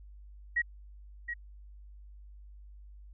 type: tone with echo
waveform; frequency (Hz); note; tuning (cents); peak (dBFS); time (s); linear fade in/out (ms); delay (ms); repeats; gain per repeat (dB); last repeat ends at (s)
sine; 1904; A#6; +36; -25; 0.56-0.62; 10; 720; 1; -8; 1.34
effects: added 50 Hz sine -48 dBFS peak until 3.13 s